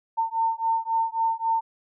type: beating tone pair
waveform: sine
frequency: 903 / 906.7 Hz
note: A5 / A#5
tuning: +45 / -48 cents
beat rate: 3.7 Hz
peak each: -25 dBFS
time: 0.17-1.61 s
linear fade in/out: 20 ms
effects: none